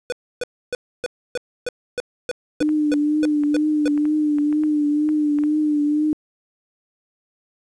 square tone bursts, 493.9 Hz, B4, in tune, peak -22 dBFS, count 13, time 0.1-3.879 s, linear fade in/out 0 ms, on 23 ms, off 290 ms
sine tone with vibrato, 299.3 Hz, D4, 33 cents sharp, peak -16 dBFS, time 2.61-6.13 s, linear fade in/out 0 ms, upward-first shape triangle, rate 2.1 Hz, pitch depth 45 cents each way
clicks, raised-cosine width 0.5 ms, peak -23 dBFS, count 10, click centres 2.691 / 3.436 / 3.977 / 4.054 / 4.385 / 4.527 / 4.636 / 5.09 / 5.387 / 5.437 s
effects resampled to 22050 Hz + 9-bit

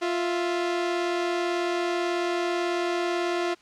sawtooth tone pair together, 349.6 / 661 Hz, F4 / E5, +2 / +5 cents, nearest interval major seventh, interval 1103 cents, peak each -21 / -29 dBFS, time 0.01-3.55 s, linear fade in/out 20 ms, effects white hiss -57 dBFS RMS until 3.61 s + low-pass 5000 Hz 12 dB/octave

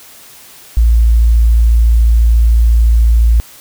sine tone, 57 Hz, A#1, 38 cents flat, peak -5 dBFS, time 0.77-3.4 s, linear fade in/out 0 ms, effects white hiss -38 dBFS RMS until 3.6 s

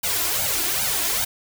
white noise with flanger, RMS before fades -23 dBFS, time 0.03-1.25 s, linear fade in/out 10 ms, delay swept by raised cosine 1.3 to 3 ms, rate 2.5 Hz, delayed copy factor +1, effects none

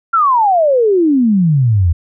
sine exponential sweep, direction down, 1396.9 to 79.2 Hz, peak -8 dBFS, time 0.13-1.93 s, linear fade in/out 10 ms, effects none

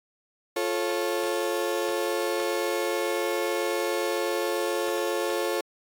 35% pulse chord, F augmented, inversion none, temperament just, 349.2 / 436.5 / 545.7 Hz, F4 / A4 / C#5, 0 / -14 / -27 cents, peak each -28 dBFS, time 0.56-5.61 s, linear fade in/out 5 ms, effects AAC 64 kbps

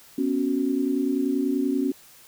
sine chord, B suspended second, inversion none, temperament equal, 246.9 / 277.2 / 370 Hz, B3 / C#4 / F#4, 0 / 0 / 0 cents, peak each -27 / -23 / -29 dBFS, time 0.18-1.92 s, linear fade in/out 5 ms, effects white hiss -51 dBFS RMS until 2.27 s

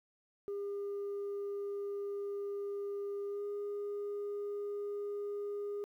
sine tone with pitch glide, 403 to 408.9 Hz, G4 to G#4, +48 to -27 cents, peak -34 dBFS, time 0.48-5.84 s, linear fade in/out 0 ms, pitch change +25 cents, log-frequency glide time 3.27-3.44 s, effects tanh soft clip ceiling -35 dBFS + 12-bit

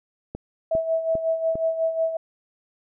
click train, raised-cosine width 2 ms, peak -18 dBFS, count 4, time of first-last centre 0.35-1.555 s, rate 2.49 Hz
sine tone with tremolo, 651 Hz, E5, 22 cents flat, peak -18 dBFS, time 0.71-2.17 s, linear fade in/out 5 ms, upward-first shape sine, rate 5.5 Hz, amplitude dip 65%
effects none

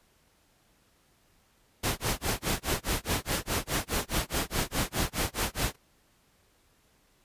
pink noise with tremolo, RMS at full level -27 dBFS, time 1.83-5.76 s, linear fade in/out 10 ms, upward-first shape sine, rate 4.8 Hz, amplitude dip 100%, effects pink hiss -66 dBFS RMS until 7.24 s + resampled to 32000 Hz

